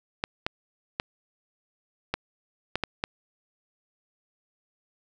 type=clicks; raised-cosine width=0.3 ms; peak=-10 dBFS; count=7; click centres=0.239 / 0.465 / 0.999 / 2.14 / 2.756 / 2.837 / 3.039 s; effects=none